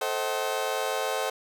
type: chord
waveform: 30% pulse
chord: A diminished seventh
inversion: none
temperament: just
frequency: 440 / 528 / 633.6 / 760.3 Hz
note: A4 / C5 / Eb5 / Gb5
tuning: 0 / +16 / +31 / +47 cents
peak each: -30 / -29 / -31 / -30 dBFS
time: 0.01-1.3 s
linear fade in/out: 5 ms
effects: none